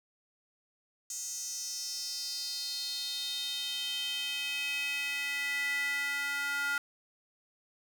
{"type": "tone with high-pass filter sweep", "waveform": "square", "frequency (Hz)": 283.2, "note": "C#4", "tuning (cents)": 37, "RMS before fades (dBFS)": -35, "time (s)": [1.1, 6.78], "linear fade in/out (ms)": 2, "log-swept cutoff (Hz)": [6700, 1500], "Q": 5.2, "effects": []}